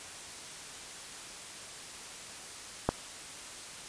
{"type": "click", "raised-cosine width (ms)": 1, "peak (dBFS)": -11, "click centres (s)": 2.89, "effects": ["white hiss -45 dBFS RMS until 3.88 s", "resampled to 22050 Hz"]}